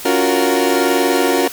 30% pulse chord, Gb major seventh, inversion second, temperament equal with one note detuned, 279.9 / 349.2 / 370 / 466.2 Hz, Db4 / F4 / Gb4 / Bb4, +17 / 0 / 0 / 0 cents, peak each -16 dBFS, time 0.05-1.48 s, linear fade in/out 5 ms, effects white hiss -31 dBFS RMS until 1.52 s

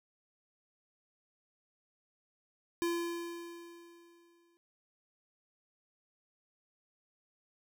square tone with exponential decay, 341.3 Hz, F4, 40 cents flat, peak -30 dBFS, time 2.82-4.57 s, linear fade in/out 0 ms, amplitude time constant 380 ms, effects none

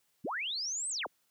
sine linear two-way sweep, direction up then down, 110.5 to 8450 to 110.5 Hz, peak -33 dBFS, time 0.24-1.07 s, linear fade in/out 10 ms, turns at 0.89 s, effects white hiss -74 dBFS RMS until 1.3 s + high-pass 60 Hz 12 dB/octave

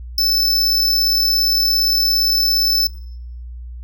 square tone with amplitude modulation, 5274 Hz, E8, in tune, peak -13 dBFS, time 0.18-2.87 s, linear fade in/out 2 ms, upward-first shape sine, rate 37.4 Hz, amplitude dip 25%, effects noise-tail reverb RT60 0.8 s tail -23 dB re dry + added 60 Hz sine -29 dBFS peak until 3.83 s

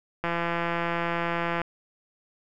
click train, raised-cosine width 0.5 ms, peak -13 dBFS, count 235, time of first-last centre 0.24-1.616 s, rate 170 Hz, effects none

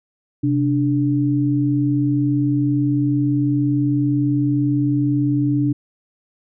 sine tone pair together, 130.2 / 292.3 Hz, C3 / D4, -8 / -8 cents, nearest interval octave + major second, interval 1400 cents, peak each -19 / -17 dBFS, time 0.43-5.73 s, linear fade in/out 10 ms, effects none

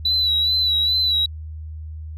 sine tone with vibrato, 3951 Hz, B7, in tune, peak -15 dBFS, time 0.05-1.26 s, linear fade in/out 5 ms, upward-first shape sine, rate 2.4 Hz, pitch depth 49 cents each way, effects tanh soft clip ceiling -12 dBFS + added 78 Hz sine -30 dBFS peak until 2.17 s

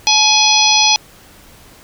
harmonic tone with a mistuned harmonic, 838 Hz, G#5, 15 cents sharp, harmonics 1 / 3 / 4 / 5 / 6 / 7, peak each -16 / -16 / -16 / -16 / -16 / -16 dBFS, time 0.07-0.96 s, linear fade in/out 0 ms, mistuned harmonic 1, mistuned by +43 cents, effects pink hiss -43 dBFS RMS until 1.83 s

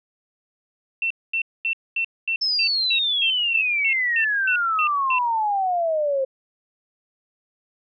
sine tone bursts, 2695 Hz, E7, 38 cents sharp, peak -20 dBFS, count 14, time 1.02-5.186 s, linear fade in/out 2 ms, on 84 ms, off 230 ms
sine exponential sweep, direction down, 5310 to 523.3 Hz, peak -19 dBFS, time 2.41-6.25 s, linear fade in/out 10 ms
effects none

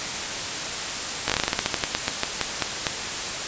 slowing click train, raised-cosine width 0.2 ms, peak -3 dBFS, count 19, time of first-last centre 1.28-2.868 s, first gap 17 ms, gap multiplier 1.17, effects white hiss -28 dBFS RMS until 3.47 s + resampled to 16000 Hz

